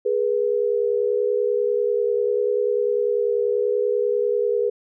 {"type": "tone pair together", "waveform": "sine", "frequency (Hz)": [415.3, 485.5], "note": ["G#4", "B4"], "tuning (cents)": [0, -30], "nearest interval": "minor third", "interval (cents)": 270, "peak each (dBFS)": -21, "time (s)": [0.05, 4.7], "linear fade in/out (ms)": 10, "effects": []}